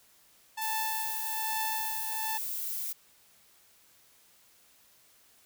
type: tone with tremolo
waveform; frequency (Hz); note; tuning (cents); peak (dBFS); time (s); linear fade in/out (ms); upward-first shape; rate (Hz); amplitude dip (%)
sawtooth; 880; A5; 0; -27; 0.57-2.38; 10; triangle; 1.2; 70
type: noise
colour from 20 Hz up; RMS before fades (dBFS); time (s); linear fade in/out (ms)
violet; -35; 0.61-2.93; 10
effects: white hiss -62 dBFS RMS until 5.45 s